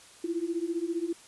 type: beating tone pair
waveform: sine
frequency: 329.6 / 344.6 Hz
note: E4 / F4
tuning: 0 / -23 cents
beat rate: 15 Hz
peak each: -32 / -31 dBFS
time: 0.24-1.13 s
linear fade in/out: 5 ms
effects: white hiss -53 dBFS RMS until 1.27 s + resampled to 24000 Hz